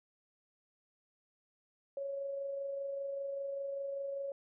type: tone with amplitude modulation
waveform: sine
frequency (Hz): 554.4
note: C#5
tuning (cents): 0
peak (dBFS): -35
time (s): 1.97-4.32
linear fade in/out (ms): 2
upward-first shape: sine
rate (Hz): 25.1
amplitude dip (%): 30
effects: none